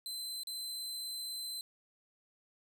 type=tone with dropouts; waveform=sawtooth; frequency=4064 Hz; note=B7; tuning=49 cents sharp; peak=-36 dBFS; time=0.06-1.61 s; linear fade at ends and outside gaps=1 ms; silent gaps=0.434-0.471 s; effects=none